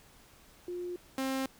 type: tone pair in turn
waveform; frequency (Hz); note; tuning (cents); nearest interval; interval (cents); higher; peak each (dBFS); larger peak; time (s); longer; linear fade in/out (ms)
sine / sawtooth; 354.7 / 265.7; F4 / C4; +27 / +27; perfect fourth; 500; first; -35 / -27; second; 0.68-0.96 / 1.18-1.46; neither; 2
effects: pink hiss -59 dBFS RMS until 1.59 s